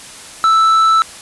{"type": "tone with tanh clipping", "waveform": "sine", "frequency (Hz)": 1318.5, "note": "E6", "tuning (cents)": 0, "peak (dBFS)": -9, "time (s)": [0.44, 1.02], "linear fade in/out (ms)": 0, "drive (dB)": 6, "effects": ["white hiss -34 dBFS RMS until 1.21 s", "resampled to 24000 Hz"]}